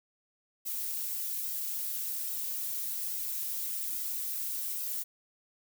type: noise with flanger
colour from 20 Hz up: violet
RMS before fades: -35 dBFS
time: 0.65-5.04 s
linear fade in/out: 20 ms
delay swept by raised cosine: 1.7 to 5.3 ms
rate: 1.2 Hz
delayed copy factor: -0.95
effects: none